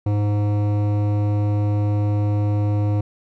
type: tone with hard clipping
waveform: sine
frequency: 103.6 Hz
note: G#2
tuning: 4 cents flat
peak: -19 dBFS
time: 0.06-3.01 s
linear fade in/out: 5 ms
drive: 14 dB
effects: none